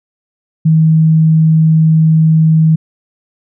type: tone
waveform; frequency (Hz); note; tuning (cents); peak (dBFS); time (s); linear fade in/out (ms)
sine; 159.2; D#3; +40; -5; 0.65-2.76; 10
effects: none